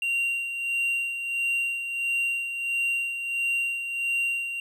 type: tone with tremolo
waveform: triangle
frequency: 2763 Hz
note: F7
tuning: 19 cents flat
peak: -21 dBFS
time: 0.02-4.6 s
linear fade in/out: 2 ms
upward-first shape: sine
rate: 1.5 Hz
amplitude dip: 55%
effects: none